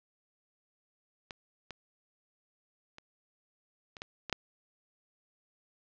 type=clicks; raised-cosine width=0.2 ms; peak=-23 / -24 / -30 / -28 / -21 / -20 / -11 dBFS; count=7; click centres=1.308 / 1.707 / 2.984 / 3.968 / 4.019 / 4.297 / 4.327 s; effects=low-pass 5000 Hz 12 dB/octave